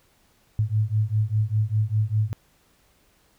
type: beating tone pair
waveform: sine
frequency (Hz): 105.1 / 110.1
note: G#2 / A2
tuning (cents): +21 / +2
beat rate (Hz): 5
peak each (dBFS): -23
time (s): 0.59-2.33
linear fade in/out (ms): 0
effects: pink hiss -62 dBFS RMS until 3.38 s